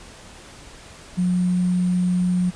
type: tone with sample-and-hold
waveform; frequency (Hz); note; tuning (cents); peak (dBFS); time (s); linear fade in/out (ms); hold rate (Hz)
sine; 180; F#3; -47; -17; 1.17-2.51; 20; 8820
effects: pink hiss -43 dBFS RMS until 2.55 s + resampled to 22050 Hz